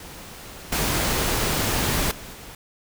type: noise with level steps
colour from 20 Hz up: pink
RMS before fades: -40 / -23 / -39 / -41 dBFS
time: 0-2.55 s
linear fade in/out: 2 ms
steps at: 0.72 / 2.11 / 2.33 s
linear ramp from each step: 5 ms
effects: none